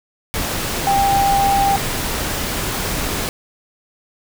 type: tone in noise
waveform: sine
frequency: 793 Hz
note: G5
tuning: 20 cents sharp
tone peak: -13 dBFS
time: 0.87-1.76 s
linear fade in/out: 0 ms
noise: pink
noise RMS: -22 dBFS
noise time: 0.34-3.29 s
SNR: +6 dB
effects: none